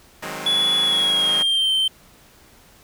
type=chord; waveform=5% pulse; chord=Ab dominant seventh; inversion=second; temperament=equal with one note detuned; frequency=155.56 / 185 / 207.7 / 264.5 Hz; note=Eb3 / Gb3 / Ab3 / C4; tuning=0 / 0 / 0 / +19 cents; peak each=-23 dBFS; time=0.22-1.43 s; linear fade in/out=10 ms
type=tone with pitch glide; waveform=triangle; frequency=3413 to 3112 Hz; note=G#7 to G7; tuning=+47 to -13 cents; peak=-15 dBFS; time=0.46-1.88 s; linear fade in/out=5 ms; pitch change=-160 cents; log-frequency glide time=0.79-1.72 s
effects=pink hiss -51 dBFS RMS until 2.83 s